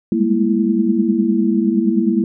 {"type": "tone cluster", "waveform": "sine", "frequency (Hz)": [194.3, 203.4, 213.6, 234, 332.1], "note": ["G3", "G#3", "G#3", "A#3", "E4"], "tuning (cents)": [-15, -36, 49, 7, 13], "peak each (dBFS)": [-26, -19, -20, -18, -18], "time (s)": [0.12, 2.24], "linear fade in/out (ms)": 2, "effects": []}